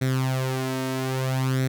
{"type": "tone with flanger", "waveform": "sawtooth", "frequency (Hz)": 130.81, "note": "C3", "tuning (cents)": 0, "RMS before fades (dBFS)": -25, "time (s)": [0.01, 1.68], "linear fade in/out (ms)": 10, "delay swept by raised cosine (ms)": [0.51, 3.21], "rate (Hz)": 0.61, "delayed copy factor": 0.7, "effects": []}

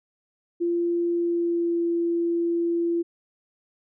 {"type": "tone with pitch glide", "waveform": "sine", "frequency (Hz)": [343.8, 340], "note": ["F4", "F4"], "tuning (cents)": [-27, -46], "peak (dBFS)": -21, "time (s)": [0.6, 3.03], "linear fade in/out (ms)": 20, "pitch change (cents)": -19, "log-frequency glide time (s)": [1.12, 1.82], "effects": []}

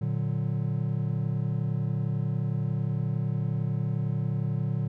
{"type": "chord", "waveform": "triangle", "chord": "Bb augmented", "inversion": "none", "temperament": "equal with one note detuned", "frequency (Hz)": [116.54, 147.6, 185], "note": ["Bb2", "D3", "F#3"], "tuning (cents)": [0, 9, 0], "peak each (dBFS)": [-27, -27, -32], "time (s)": [0.01, 4.88], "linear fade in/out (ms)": 10, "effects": []}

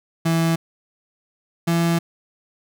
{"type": "tone pair in turn", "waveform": "35% pulse", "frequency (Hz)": [164.81, 168.37], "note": ["E3", "E3"], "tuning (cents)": [0, 37], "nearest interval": "unison", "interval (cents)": 37, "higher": "second", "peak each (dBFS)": -15, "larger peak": "neither", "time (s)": [[0.25, 0.56], [1.67, 1.99]], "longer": "second", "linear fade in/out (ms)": 10, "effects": []}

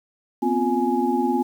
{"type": "tone cluster", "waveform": "sine", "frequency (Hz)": [244, 263.3, 352.1, 836], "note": ["B3", "C4", "F4", "G#5"], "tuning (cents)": [-21, 11, 14, 11], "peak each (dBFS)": -24, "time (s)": [0.42, 1.43], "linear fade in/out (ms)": 10, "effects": ["8-bit"]}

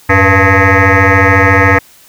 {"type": "tone with frequency modulation", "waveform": "sine", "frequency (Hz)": 880, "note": "A5", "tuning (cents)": 0, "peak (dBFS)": -3, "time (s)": [0.09, 1.79], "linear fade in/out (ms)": 10, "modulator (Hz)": 194, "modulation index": 6.4, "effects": ["tanh soft clip ceiling 0 dBFS", "white hiss -42 dBFS RMS until 2.08 s"]}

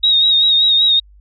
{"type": "tone with vibrato", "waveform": "sine", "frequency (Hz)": 3760, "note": "A#7", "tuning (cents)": 14, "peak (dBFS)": -9, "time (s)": [0.03, 1], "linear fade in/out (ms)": 10, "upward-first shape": "sine", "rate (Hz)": 5.2, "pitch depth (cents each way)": 42, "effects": ["added 50 Hz sine -42 dBFS peak until 1.2 s"]}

